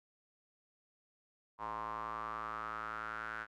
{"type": "tone with band-pass filter sweep", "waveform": "square", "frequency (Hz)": 55.2, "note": "A1", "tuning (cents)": 6, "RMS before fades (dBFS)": -42, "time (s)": [1.58, 3.47], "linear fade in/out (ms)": 50, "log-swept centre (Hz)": [1000, 1500], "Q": 6.5, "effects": []}